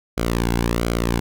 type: tone with flanger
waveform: sawtooth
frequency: 58.2 Hz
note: A#1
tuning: 2 cents flat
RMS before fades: -21 dBFS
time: 0.17-1.2 s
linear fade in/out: 10 ms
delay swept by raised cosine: 1.1 to 1.64 ms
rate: 1.4 Hz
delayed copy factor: -0.7
effects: none